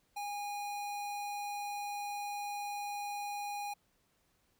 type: tone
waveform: square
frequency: 819 Hz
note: G#5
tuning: 24 cents flat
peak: -38 dBFS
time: 0.16-3.74 s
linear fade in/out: 10 ms
effects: pink hiss -74 dBFS RMS until 4.59 s